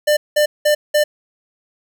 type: tone bursts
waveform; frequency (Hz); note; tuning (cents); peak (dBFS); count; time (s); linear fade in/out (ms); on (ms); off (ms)
square; 597; D5; +28; -12; 4; 0.07-1.04; 10; 100; 190
effects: none